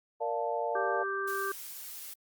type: chord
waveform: sine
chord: Bb major seventh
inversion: none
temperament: equal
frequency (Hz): 466.2 / 587.3 / 698.5 / 880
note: Bb4 / D5 / F5 / A5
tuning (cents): 0 / 0 / 0 / 0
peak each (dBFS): -35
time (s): 0.2-1.04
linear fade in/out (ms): 20
type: harmonic tone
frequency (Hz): 392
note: G4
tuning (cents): 0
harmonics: 1 / 3 / 4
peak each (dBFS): -35 / -35 / -35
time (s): 0.75-1.52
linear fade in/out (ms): 5
type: noise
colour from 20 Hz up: blue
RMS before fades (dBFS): -43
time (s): 1.27-2.14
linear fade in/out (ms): 10
effects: Opus 32 kbps